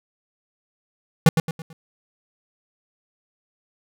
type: tone with echo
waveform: square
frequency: 162.3 Hz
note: E3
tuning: 27 cents flat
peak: -9 dBFS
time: 1.26-1.29 s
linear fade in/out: 2 ms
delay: 110 ms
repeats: 4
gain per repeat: -8 dB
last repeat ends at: 1.73 s
effects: none